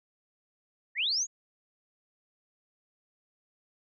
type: linear sweep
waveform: sine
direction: up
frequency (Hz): 1724 to 6910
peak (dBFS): -26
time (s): 0.95-1.27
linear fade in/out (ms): 50
effects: none